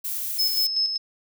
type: noise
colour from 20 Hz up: violet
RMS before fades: -29 dBFS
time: 0.04-0.67 s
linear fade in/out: 10 ms
type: tone with tremolo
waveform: sine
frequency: 5200 Hz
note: E8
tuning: 24 cents flat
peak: -19 dBFS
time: 0.38-0.98 s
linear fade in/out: 20 ms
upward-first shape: square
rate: 5.2 Hz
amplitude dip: 50%
effects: none